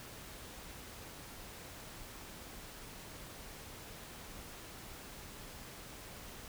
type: silence
effects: pink hiss -50 dBFS RMS until 6.48 s